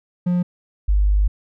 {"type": "tone pair in turn", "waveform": ["triangle", "sine"], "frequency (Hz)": [177.6, 50.29], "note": ["F3", "G1"], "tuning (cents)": [29, 45], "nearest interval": "octave + minor seventh", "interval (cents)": 2184, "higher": "first", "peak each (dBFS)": [-14, -13], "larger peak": "second", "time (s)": [[0.26, 0.43], [0.88, 1.28]], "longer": "second", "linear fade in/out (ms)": 10, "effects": []}